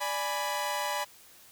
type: chord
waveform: sawtooth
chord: G# diminished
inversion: second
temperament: equal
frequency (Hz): 587.3 / 830.6 / 987.8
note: D5 / G#5 / B5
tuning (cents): 0 / 0 / 0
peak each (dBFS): -32 / -31 / -29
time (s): 0-1.05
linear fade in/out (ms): 20
effects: white hiss -55 dBFS RMS until 1.51 s

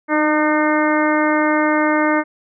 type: harmonic tone with a mistuned harmonic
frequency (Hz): 303.7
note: D#4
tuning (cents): -42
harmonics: 1 / 2 / 3 / 4 / 5 / 6 / 7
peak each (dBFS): -17 / -20 / -22 / -23 / -24 / -25 / -25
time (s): 0.08-2.24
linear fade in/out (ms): 50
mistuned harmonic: 1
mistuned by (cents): +18
effects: none

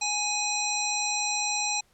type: harmonic tone with a mistuned harmonic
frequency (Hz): 834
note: G#5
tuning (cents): +7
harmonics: 1 / 3 / 5 / 7 / 9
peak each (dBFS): -32 / -32 / -32 / -32 / -32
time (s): 0.01-1.81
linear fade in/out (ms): 10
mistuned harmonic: 5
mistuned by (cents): -41
effects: pink hiss -65 dBFS RMS until 1.93 s + low-pass 12000 Hz 12 dB/octave

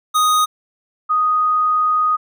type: tone pair in turn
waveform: square / sine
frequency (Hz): 1244.5 / 1244.5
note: D#6 / D#6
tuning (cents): 0 / 0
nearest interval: unison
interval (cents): 0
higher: neither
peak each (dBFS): -13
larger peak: neither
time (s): 0.14-0.46 / 1.09-2.17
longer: second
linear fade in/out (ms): 20
effects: none

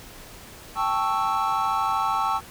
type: chord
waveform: triangle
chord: A dominant seventh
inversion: third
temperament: equal with one note detuned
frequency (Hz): 787.2 / 880 / 1108.7 / 1318.5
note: G5 / A5 / C#6 / E6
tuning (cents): +7 / 0 / 0 / 0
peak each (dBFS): -26 / -25 / -25 / -25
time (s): 0.75-2.41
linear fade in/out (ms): 50
effects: pink hiss -44 dBFS RMS until 2.5 s

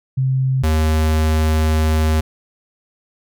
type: tone pair in turn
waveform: sine / square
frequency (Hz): 131.7 / 78.31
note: C3 / D#2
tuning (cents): +12 / +12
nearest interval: major sixth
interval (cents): 900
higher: first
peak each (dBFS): -14 / -14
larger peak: neither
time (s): 0.17-0.63 / 0.63-2.21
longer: second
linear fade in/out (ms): 10
effects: none

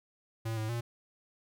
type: tone with pitch steps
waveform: square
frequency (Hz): 112.7 / 109.3 / 118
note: A2 / A2 / A#2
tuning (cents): +42 / -11 / +22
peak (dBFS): -33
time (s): 0.45-0.81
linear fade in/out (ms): 10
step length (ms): 120
effects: none

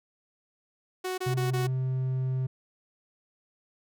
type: tone bursts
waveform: sawtooth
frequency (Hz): 370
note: F#4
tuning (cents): 0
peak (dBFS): -26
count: 4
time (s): 1.04-1.672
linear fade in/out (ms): 10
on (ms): 140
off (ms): 24
type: tone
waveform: triangle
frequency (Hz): 130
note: C3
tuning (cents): -11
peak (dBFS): -24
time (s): 1.26-2.47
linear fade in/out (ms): 10
effects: none

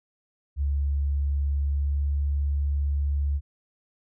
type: tone with pitch glide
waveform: sine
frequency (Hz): 70.7 to 71.27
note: C#2 to C#2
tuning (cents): +35 to +49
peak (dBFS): -22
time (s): 0.56-3.41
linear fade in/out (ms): 50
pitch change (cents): +14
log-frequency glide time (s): 1.66-2.05
effects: none

